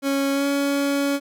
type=tone with pitch glide; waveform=30% pulse; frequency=276.1 to 281.1 Hz; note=C#4 to C#4; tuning=-7 to +24 cents; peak=-17 dBFS; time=0.02-1.2 s; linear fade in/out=50 ms; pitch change=+31 cents; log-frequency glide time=0.32-0.46 s; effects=none